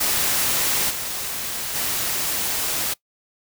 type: noise with level steps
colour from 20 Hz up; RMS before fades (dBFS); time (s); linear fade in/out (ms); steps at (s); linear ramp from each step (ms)
white; -21 / -28 / -24; 0-2.94; 10; 0.89 / 1.74; 20
effects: noise-tail reverb RT60 0.1 s tail -21 dB re dry